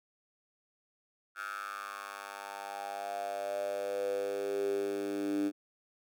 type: tone with high-pass filter sweep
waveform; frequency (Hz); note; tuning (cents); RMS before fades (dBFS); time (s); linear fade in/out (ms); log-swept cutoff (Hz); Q
10% pulse; 100; G2; +35; -36; 1.35-5.52; 50; 1400 to 290; 7.7
effects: none